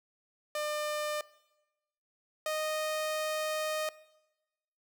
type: tone pair in turn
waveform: sawtooth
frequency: 600 / 619.4 Hz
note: D5 / D#5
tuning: +37 / -8 cents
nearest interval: minor second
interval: 55 cents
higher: second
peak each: -28 / -27 dBFS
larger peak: second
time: 0.55-1.21 / 2.46-3.89 s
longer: second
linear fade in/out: 2 ms
effects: noise-tail reverb RT60 1.0 s tail -20 dB re dry